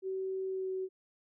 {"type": "tone with pitch glide", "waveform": "sine", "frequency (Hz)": [380.2, 376.5], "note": ["F#4", "F#4"], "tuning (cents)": [47, 30], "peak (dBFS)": -33, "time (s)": [0.02, 0.89], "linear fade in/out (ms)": 50, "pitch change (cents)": -17, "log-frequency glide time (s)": [0.47, 0.7], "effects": []}